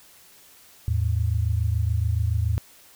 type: tone pair together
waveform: sine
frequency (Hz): 80.8 / 107.86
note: E2 / A2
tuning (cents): -34 / -34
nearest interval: perfect fourth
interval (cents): 500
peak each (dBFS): -23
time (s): 0.88-2.58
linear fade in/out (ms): 0
effects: white hiss -52 dBFS RMS until 2.95 s